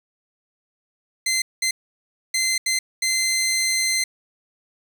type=tone bursts at uneven times; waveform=15% pulse; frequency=2069 Hz; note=C7; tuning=20 cents flat; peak=-13 dBFS; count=5; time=1.26-1.42 / 1.62-1.71 / 2.34-2.58 / 2.66-2.79 / 3.02-4.04 s; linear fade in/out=5 ms; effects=none